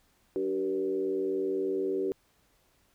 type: tone with frequency modulation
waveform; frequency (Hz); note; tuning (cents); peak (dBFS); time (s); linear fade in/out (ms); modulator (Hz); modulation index
sine; 384.1; G4; -35; -27; 0.36-2.12; 0; 90; 0.86
effects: pink hiss -68 dBFS RMS until 2.94 s